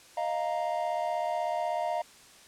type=chord; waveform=triangle; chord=Eb suspended second; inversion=none; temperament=equal; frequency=622.3 / 698.5 / 932.3 Hz; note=Eb5 / F5 / Bb5; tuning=0 / 0 / 0 cents; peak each=-31 / -29 / -33 dBFS; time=0.17-2.02 s; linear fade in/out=5 ms; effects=white hiss -54 dBFS RMS until 2.47 s + low-pass 9000 Hz 12 dB/octave